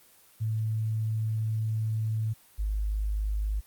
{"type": "tone pair in turn", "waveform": "sine", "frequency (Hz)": [110, 51.91], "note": ["A2", "G#1"], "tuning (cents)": [0, 0], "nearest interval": "octave + minor second", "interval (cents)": 1300, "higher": "first", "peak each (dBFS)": -26, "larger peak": "neither", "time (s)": [[0.4, 2.34], [2.58, 3.61]], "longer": "first", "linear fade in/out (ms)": 20, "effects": ["white hiss -58 dBFS RMS until 3.66 s", "Opus 24 kbps"]}